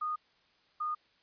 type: tone pair in turn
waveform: sine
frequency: 1232 / 1226.2 Hz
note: D#6 / D#6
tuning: -17 / -26 cents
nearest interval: unison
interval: 9 cents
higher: first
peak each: -31 / -31 dBFS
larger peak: neither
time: 0.01-0.16 / 0.8-0.95 s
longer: neither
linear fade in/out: 10 ms
effects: white hiss -68 dBFS RMS until 1.22 s + resampled to 11025 Hz